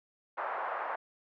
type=band-pass noise; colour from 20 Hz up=pink; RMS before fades=-36 dBFS; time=0.37-0.96 s; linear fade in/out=10 ms; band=640 to 1500 Hz; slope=24 dB/octave; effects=none